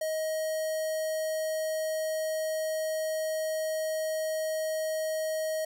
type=tone with notch filter; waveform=square; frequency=630 Hz; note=D#5; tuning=21 cents sharp; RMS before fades=-31 dBFS; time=0.01-5.65 s; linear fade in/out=5 ms; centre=2600 Hz; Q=1; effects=none